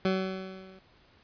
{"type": "tone with level ramp", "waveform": "20% pulse", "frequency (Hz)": 188.9, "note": "F#3", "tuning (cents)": 36, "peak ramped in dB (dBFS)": [-18, -46], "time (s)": [0.05, 0.79], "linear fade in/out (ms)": 2, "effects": ["pink hiss -61 dBFS RMS until 1.23 s", "resampled to 11025 Hz"]}